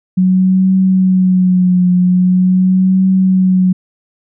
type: tone with vibrato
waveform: sine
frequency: 184.4 Hz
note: F#3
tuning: 6 cents flat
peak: -7 dBFS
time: 0.17-3.73 s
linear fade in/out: 10 ms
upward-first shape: triangle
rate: 0.43 Hz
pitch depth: 45 cents each way
effects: none